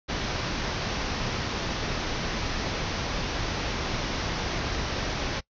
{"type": "low-pass noise", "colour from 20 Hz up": "pink", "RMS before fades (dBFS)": -30, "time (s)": [0.08, 5.41], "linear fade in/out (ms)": 20, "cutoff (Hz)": 6100, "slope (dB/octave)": 96, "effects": ["noise-tail reverb RT60 0.1 s tail -22 dB re dry"]}